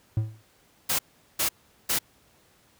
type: tone with exponential decay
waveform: triangle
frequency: 109.2 Hz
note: A2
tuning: 13 cents flat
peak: -16 dBFS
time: 0.17-0.42 s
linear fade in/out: 0 ms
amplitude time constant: 54 ms
type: noise bursts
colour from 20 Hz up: white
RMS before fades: -25 dBFS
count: 3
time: 0.89-1.99 s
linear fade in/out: 10 ms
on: 100 ms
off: 400 ms
effects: pink hiss -61 dBFS RMS until 2.79 s + high-pass 60 Hz 12 dB/octave